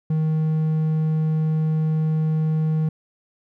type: tone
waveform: triangle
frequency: 157 Hz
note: D#3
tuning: 16 cents sharp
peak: -16 dBFS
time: 0.1-2.89 s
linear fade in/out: 5 ms
effects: none